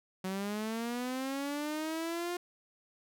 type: linear sweep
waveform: sawtooth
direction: up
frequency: 185.4 to 355.6 Hz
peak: -30 dBFS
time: 0.24-2.37 s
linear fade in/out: 5 ms
effects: none